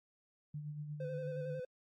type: tone with tremolo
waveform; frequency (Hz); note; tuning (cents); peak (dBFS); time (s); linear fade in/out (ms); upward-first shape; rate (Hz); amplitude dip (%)
sine; 149; D3; +25; -39; 0.54-1.6; 5; sine; 8.5; 45
type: tone with vibrato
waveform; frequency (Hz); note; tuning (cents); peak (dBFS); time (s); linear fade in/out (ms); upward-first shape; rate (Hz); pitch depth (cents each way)
triangle; 510; C5; -44; -38; 1-1.65; 5; square; 11; 28
effects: AAC 64 kbps